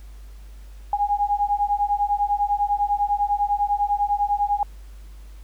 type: beating tone pair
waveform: sine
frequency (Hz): 814 / 824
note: G#5 / G#5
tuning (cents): -35 / -14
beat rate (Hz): 10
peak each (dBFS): -22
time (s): 0.93-4.63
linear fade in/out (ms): 2
effects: added 50 Hz sine -38 dBFS peak until 5.43 s + pink hiss -56 dBFS RMS until 5.43 s